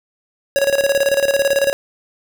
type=tone with tremolo; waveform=square; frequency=554.4 Hz; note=C#5; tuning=in tune; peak=-12 dBFS; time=0.56-1.73 s; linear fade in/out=0 ms; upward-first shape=square; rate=18 Hz; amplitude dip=70%; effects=none